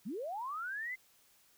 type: linear sweep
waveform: sine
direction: up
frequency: 164.81 to 2093 Hz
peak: -37 dBFS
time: 0.05-0.96 s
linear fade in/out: 20 ms
effects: white hiss -67 dBFS RMS until 1.57 s